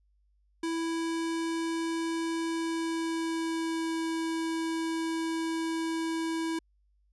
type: tone with pitch glide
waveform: square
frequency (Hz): 329.6 to 326.6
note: E4 to E4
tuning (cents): 0 to -16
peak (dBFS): -30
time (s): 0.63-6.59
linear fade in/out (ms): 5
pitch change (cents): -16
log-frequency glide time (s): 2.47-4.01
effects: added 50 Hz sine -65 dBFS peak until 7.12 s + resampled to 24000 Hz